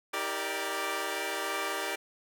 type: chord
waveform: 10% pulse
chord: Eb major seventh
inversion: none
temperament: equal with one note detuned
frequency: 318.8 / 392 / 466.2 / 587.3 Hz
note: Eb4 / G4 / Bb4 / D5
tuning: +42 / 0 / 0 / 0 cents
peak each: -32 / -27 / -30 / -28 dBFS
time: 0.13-1.96 s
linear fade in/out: 10 ms
effects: none